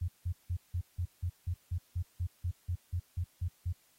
sine tone bursts, 87.8 Hz, F2, 10 cents sharp, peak -30 dBFS, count 16, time 0.01-3.728 s, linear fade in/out 10 ms, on 73 ms, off 170 ms, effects white hiss -68 dBFS RMS until 3.98 s + AAC 48 kbps

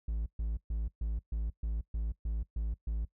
triangle tone bursts, 55 Hz, A1, in tune, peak -29 dBFS, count 10, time 0.08-3.05 s, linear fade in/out 5 ms, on 180 ms, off 130 ms, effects noise-tail reverb RT60 0.1 s tail -19 dB re dry

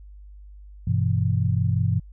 sine chord, E minor, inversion first, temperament equal, 98 / 123.47 / 164.81 Hz, G2 / B2 / E3, 0 / 0 / 0 cents, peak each -22 / -23 / -26 dBFS, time 0.87-2 s, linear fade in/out 5 ms, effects added 50 Hz sine -41 dBFS peak until 2.12 s

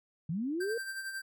sine linear sweep, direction up, 147.3 to 477.4 Hz, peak -31 dBFS, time 0.29-0.78 s, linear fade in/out 5 ms
square tone with tremolo, 1569 Hz, G6, 1 cent sharp, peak -36 dBFS, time 0.6-1.22 s, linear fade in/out 10 ms, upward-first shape sine, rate 11 Hz, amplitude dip 50%
effects none

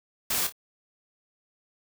white noise with echo, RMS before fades -27 dBFS, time 0.3-0.47 s, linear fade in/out 5 ms, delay 27 ms, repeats 2, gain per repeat -10 dB, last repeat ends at 0.524 s, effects none

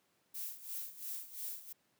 violet noise with tremolo, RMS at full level -41 dBFS, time 0.34-1.73 s, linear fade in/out 10 ms, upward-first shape sine, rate 2.9 Hz, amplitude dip 80%, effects pink hiss -75 dBFS RMS until 1.99 s + high-pass 150 Hz 12 dB/octave

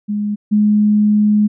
sine tone pair in turn, 207.7 / 209.9 Hz, G#3 / G#3, 0 / +19 cents, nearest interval unison, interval 19 cents, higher second, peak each -16 / -9 dBFS, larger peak second, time 0.08-0.36 / 0.51-1.48 s, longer second, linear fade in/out 20 ms, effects none

